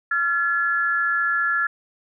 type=tone pair together; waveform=sine; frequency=1374.6 / 1709 Hz; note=F6 / G#6; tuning=-28 / +49 cents; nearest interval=major third; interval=377 cents; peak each=-22 / -21 dBFS; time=0.11-1.67 s; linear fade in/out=5 ms; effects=none